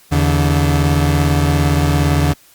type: tone pair together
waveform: 30% pulse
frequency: 80.7 / 143.96 Hz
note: E2 / D3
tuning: -36 / -34 cents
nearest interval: minor seventh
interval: 1002 cents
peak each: -12 dBFS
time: 0.11-2.34 s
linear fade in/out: 20 ms
effects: white hiss -48 dBFS RMS until 2.54 s + Opus 48 kbps